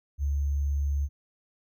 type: tone with sample-and-hold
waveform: sine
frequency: 71.1 Hz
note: C#2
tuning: 45 cents sharp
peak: -24 dBFS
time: 0.18-1.09 s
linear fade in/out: 50 ms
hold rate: 6300 Hz
effects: none